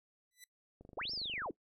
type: tone with exponential growth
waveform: 10% pulse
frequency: 1985 Hz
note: B6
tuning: 8 cents sharp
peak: -40 dBFS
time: 0.31-0.44 s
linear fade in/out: 2 ms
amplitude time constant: 28 ms
type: click train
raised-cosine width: 2 ms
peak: -40 dBFS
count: 17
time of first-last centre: 0.81-1.46 s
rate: 24.6 Hz
type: linear two-way sweep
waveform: sine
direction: up then down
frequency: 229.2 to 5520 to 229.2 Hz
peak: -37 dBFS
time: 0.97-1.51 s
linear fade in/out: 2 ms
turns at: 1.12 s
effects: noise-tail reverb RT60 0.1 s tail -21 dB re dry